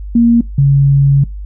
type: tone pair in turn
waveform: sine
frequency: 234.2 / 139.26 Hz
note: A#3 / C#3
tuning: +8 / +8 cents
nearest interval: major sixth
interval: 900 cents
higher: first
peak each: -5 dBFS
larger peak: neither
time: 0.15-0.41 / 0.58-1.24 s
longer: second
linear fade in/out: 5 ms
effects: noise-tail reverb RT60 0.2 s tail -23 dB re dry + added 50 Hz sine -22 dBFS peak until 1.45 s